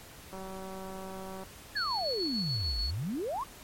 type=click train; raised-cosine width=1 ms; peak=-30 dBFS; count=211; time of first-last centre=0.33-1.435 s; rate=190 Hz
type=exponential two-way sweep; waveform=sine; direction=down then up; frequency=1772 to 49 to 1169 Hz; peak=-31 dBFS; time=1.75-3.44 s; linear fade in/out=10 ms; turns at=2.81 s
type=tone with tremolo; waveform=sine; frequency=4400 Hz; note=C#8; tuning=14 cents flat; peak=-31 dBFS; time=1.76-2.91 s; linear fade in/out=10 ms; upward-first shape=square; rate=6.8 Hz; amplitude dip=30%
effects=pink hiss -50 dBFS RMS until 3.63 s + MP3 64 kbps